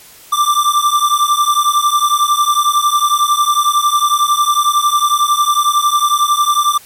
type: beating tone pair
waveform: square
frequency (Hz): 1174.7 / 1185.7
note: D6 / D6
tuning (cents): 0 / +16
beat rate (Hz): 11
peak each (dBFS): -14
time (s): 0.32-6.78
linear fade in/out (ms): 10
effects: white hiss -40 dBFS RMS until 6.85 s + MP3 64 kbps